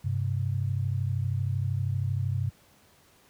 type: tone pair together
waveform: sine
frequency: 98 / 130.81 Hz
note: G2 / C3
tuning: 0 / 0 cents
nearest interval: perfect fourth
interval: 500 cents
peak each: -27 / -29 dBFS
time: 0.04-2.5 s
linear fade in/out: 10 ms
effects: pink hiss -60 dBFS RMS until 3.29 s + high-pass 60 Hz 12 dB/octave